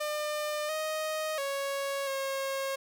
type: tone with pitch steps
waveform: sawtooth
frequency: 601 / 624 / 554 / 542 Hz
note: D5 / D#5 / C#5 / C#5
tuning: +40 / +5 / -1 / -39 cents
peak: -27 dBFS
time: 0-2.76 s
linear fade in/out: 10 ms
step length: 690 ms
effects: none